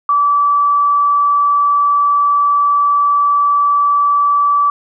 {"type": "tone", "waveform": "sine", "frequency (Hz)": 1155, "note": "D6", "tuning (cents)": -29, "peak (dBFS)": -9, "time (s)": [0.09, 4.7], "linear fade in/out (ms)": 2, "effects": []}